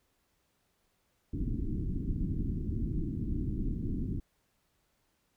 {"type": "low-pass noise", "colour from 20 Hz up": "pink", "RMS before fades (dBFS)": -33, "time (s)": [1.33, 4.2], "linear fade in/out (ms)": 5, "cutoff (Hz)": 330, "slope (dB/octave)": 48, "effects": ["pink hiss -75 dBFS RMS until 5.36 s"]}